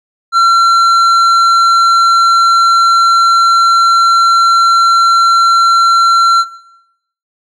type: tone with tanh clipping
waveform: triangle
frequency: 1360 Hz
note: F6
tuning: 46 cents flat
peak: -6 dBFS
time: 0.32-6.45 s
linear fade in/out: 50 ms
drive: 12 dB
effects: noise-tail reverb RT60 0.8 s tail -17 dB re dry